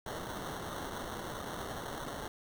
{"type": "noise with sample-and-hold", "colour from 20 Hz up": "violet", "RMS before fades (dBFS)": -41, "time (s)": [0.06, 2.28], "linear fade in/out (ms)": 2, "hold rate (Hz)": 2450, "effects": []}